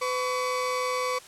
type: tone pair together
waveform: 35% pulse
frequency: 504 / 1131.4 Hz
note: B4 / C#6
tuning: +35 / +35 cents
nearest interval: octave + major second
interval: 1400 cents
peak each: -27 dBFS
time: 0.01-1.19 s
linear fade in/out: 10 ms
effects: white hiss -48 dBFS RMS until 1.27 s + low-pass 9000 Hz 12 dB/octave